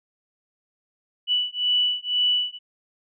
sine beating tone pair, 2961 / 2963 Hz, F#7 / F#7, +1 / +2 cents, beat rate 2 Hz, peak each -23 dBFS, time 1.27-2.59 s, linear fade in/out 50 ms, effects none

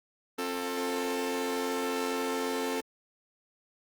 sawtooth tone cluster, 266.1 / 352.3 / 443.3 Hz, C4 / F4 / A4, +29 / +15 / +13 cents, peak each -30 / -35 / -28 dBFS, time 0.38-2.81 s, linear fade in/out 10 ms, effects Opus 24 kbps

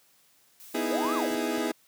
blue noise, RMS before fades -48 dBFS, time 0.6-1.35 s, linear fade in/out 0 ms
30% pulse chord, E major seventh, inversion second, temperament equal, 246.9 / 311.1 / 329.6 / 415.3 Hz, B3 / D#4 / E4 / G#4, 0 / 0 / 0 / 0 cents, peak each -30 dBFS, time 0.74-1.72 s, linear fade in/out 10 ms
sine linear two-way sweep, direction up then down, 440 to 1318.5 to 440 Hz, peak -29 dBFS, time 0.9-1.27 s, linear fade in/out 10 ms, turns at 1.14 s
clicks, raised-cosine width 2 ms, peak -34 dBFS, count 4, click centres 1.048 / 1.31 / 1.346 / 1.579 s
effects white hiss -63 dBFS RMS until 1.87 s + high-pass 80 Hz 12 dB/octave

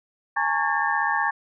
sine tone cluster, 827 / 903 / 1111 / 1632 / 1788 Hz, G#5 / A5 / C#6 / G#6 / A6, -8 / +45 / +4 / -31 / +27 cents, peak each -27 dBFS, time 0.36-1.31 s, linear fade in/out 10 ms, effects none

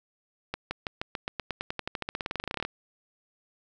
accelerating click train, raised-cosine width 0.3 ms, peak -15 dBFS, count 29, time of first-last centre 0.54-2.65 s, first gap 170 ms, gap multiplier 0.93, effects none

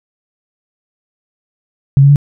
sine tone with pitch steps, 137.3 / 140.43 / 143.63 Hz, C#3 / C#3 / D3, -16 / +23 / -38 cents, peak -3 dBFS, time 1.97-2.159 s, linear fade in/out 0 ms, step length 63 ms, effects none

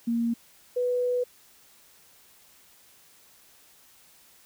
sine tone pair in turn, 233.1 / 493.9 Hz, A#3 / B4, 0 / 0 cents, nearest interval octave + minor second, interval 1300 cents, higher second, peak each -23 dBFS, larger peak neither, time 0.07-0.34 / 0.76-1.24 s, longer second, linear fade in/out 10 ms, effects white hiss -57 dBFS RMS until 4.45 s

